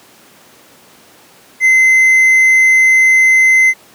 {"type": "tone", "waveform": "triangle", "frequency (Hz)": 2059, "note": "C7", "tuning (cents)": -28, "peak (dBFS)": -4, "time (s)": [1.6, 3.74], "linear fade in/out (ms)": 50, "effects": ["pink hiss -43 dBFS RMS until 3.94 s", "high-pass 200 Hz 12 dB/octave"]}